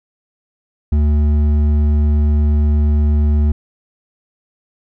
triangle tone with hard clipping, 74.3 Hz, D2, 21 cents sharp, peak -12 dBFS, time 0.92-3.52 s, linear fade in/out 5 ms, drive 11 dB, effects none

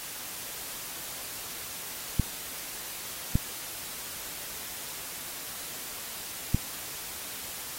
clicks, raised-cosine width 5 ms, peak -10 dBFS, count 3, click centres 2.197 / 3.355 / 6.546 s, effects white hiss -39 dBFS RMS until 7.78 s + AAC 48 kbps

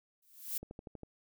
violet noise with exponential growth, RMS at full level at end -33 dBFS, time 0.22-0.58 s, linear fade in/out 5 ms, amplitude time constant 78 ms
click train, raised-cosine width 2 ms, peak -32 dBFS, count 6, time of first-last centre 0.63-1.033 s, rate 12.4 Hz
effects none

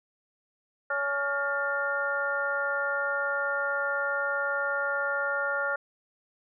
harmonic tone with a mistuned harmonic, 281.6 Hz, C#4, 27 cents sharp, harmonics 2 / 3 / 4 / 5 / 6, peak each -32 / -38 / -38 / -28 / -37 dBFS, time 0.9-5.76 s, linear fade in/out 5 ms, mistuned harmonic 6, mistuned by +110 cents, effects none

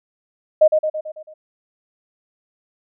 sine tone with echo, 620 Hz, D#5, 6 cents flat, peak -7 dBFS, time 0.61-0.68 s, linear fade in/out 10 ms, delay 110 ms, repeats 6, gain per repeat -5 dB, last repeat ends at 1.34 s, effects none

